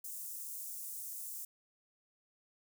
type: high-pass noise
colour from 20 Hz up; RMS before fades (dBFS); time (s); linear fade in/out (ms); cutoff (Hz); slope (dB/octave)
white; -44; 0.04-1.45; 5; 7200; 24
effects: none